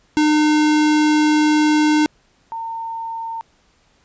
square / sine tone pair in turn, 303.6 / 909.8 Hz, D#4 / A#5, -42 / -42 cents, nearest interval octave + perfect fifth, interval 1900 cents, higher second, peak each -13 / -24 dBFS, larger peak first, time 0.17-2.06 / 2.52-3.41 s, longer first, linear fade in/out 0 ms, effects pink hiss -58 dBFS RMS until 4.04 s + resampled to 16000 Hz

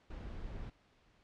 brown noise, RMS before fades -44 dBFS, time 0.1-0.7 s, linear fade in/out 5 ms, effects pink hiss -69 dBFS RMS until 1.23 s + low-pass 4000 Hz 12 dB/octave

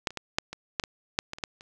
clicks, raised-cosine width 0.2 ms, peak -9 / -26 / -16 / -6 / -20 / -9 / -14 / -6 / -17 / -25 / -12 / -30 dBFS, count 12, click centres 0.072 / 0.106 / 0.173 / 0.385 / 0.53 / 0.798 / 0.838 / 1.189 / 1.334 / 1.385 / 1.438 / 1.609 s, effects none

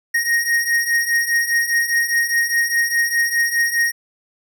square beating tone pair, 1864.7 / 1869.6 Hz, A#6 / A#6, 0 / +5 cents, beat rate 4.9 Hz, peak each -22 / -18 dBFS, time 0.14-3.92 s, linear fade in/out 10 ms, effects none

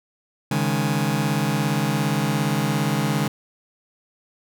sawtooth chord, C# suspended second, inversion none, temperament just, 138.59 / 155.92 / 207.9 Hz, C#3 / D#3 / G#3, 0 / +4 / +2 cents, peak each -20 dBFS, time 0.51-3.28 s, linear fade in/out 5 ms, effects none

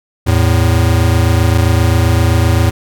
square tone pair together, 82.6 / 110.26 Hz, E2 / A2, +4 / +4 cents, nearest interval perfect fourth, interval 500 cents, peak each -12 dBFS, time 0.26-2.71 s, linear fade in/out 20 ms, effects none

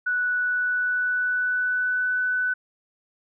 sine tone with pitch glide, 1478 to 1497.8 Hz, F#6 to F#6, -2 to +21 cents, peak -21 dBFS, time 0.06-2.54 s, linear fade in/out 10 ms, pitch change +23 cents, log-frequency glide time 0.36-2.16 s, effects none

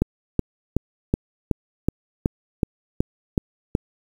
click train, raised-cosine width 3 ms, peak -5 dBFS, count 11, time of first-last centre 0.02-3.751 s, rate 2.68 Hz, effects 7-bit

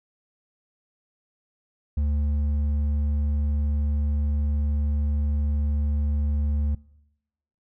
sine tone with hard clipping, 73.42 Hz, D2, in tune, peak -22 dBFS, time 1.97-6.75 s, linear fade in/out 5 ms, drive 4 dB, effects noise-tail reverb RT60 0.9 s tail -23 dB re dry

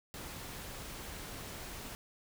pink noise, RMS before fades -45 dBFS, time 0.14-1.95 s, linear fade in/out 0 ms, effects none

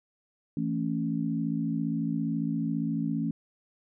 sine chord, A major, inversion second, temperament equal with one note detuned, 164.81 / 222.6 / 277.2 Hz, E3 / A3 / C#4, 0 / +20 / 0 cents, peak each -31 dBFS, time 0.57-3.31 s, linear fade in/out 2 ms, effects none

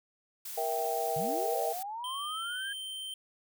blue noise, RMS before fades -41 dBFS, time 0.45-1.83 s, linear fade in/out 5 ms
sine chord, E diminished, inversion second, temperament equal with one note detuned, 469.4 / 659.3 / 784 Hz, Bb4 / E5 / G5, +12 / 0 / 0 cents, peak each -35 / -34 / -33 dBFS, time 0.57-1.73 s, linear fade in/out 10 ms
sine linear sweep, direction up, 130.81 to 1649 Hz, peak -36 dBFS, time 1.16-2.73 s, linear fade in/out 5 ms
square tone with pitch glide, 3136 to 3116 Hz, G7 to G7, 0 to -11 cents, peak -38 dBFS, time 2.04-3.14 s, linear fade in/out 2 ms, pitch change -11 cents, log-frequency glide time 2.32-2.42 s
effects none

